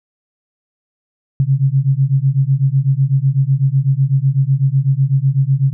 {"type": "beating tone pair", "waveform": "sine", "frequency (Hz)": [131.9, 139.9], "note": ["C3", "C#3"], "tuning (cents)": [14, 16], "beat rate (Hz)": 8, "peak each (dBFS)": -14, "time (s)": [1.4, 5.73], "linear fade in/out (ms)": 0, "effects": []}